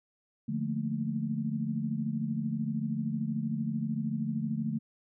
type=chord; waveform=sine; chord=Bb major seventh; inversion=first; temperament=equal; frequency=146.83 / 174.61 / 220 / 233.1 Hz; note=D3 / F3 / A3 / Bb3; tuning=0 / 0 / 0 / 0 cents; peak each=-35 / -38 / -32 / -38 dBFS; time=0.48-4.79 s; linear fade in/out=10 ms; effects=none